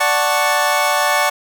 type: chord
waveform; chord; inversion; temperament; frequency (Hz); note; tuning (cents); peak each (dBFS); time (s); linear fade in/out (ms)
25% pulse; D major seventh; none; equal; 587.3 / 740 / 880 / 1108.7; D5 / F#5 / A5 / C#6; 0 / 0 / 0 / 0; -16; 0-1.3; 10
effects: none